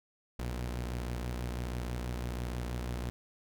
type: tone pair together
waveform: sawtooth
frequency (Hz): 61.34 / 116.54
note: B1 / A#2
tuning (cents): -11 / 0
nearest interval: major seventh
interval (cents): 1111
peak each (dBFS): -31 / -39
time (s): 0.39-3.1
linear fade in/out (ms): 0
effects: none